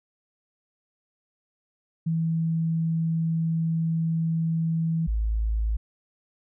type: tone pair in turn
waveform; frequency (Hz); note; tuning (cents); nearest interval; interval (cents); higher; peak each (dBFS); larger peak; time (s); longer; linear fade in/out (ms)
sine; 163.3 / 54.49; E3 / A1; -16 / -16; octave + perfect fifth; 1900; first; -22; neither; 2.06-5.07 / 5.07-5.77; first; 10
effects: none